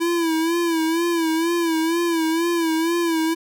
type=tone with vibrato; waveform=square; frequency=331.8 Hz; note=E4; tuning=11 cents sharp; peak=-19 dBFS; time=0-3.35 s; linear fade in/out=20 ms; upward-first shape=sine; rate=2.1 Hz; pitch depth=67 cents each way; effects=none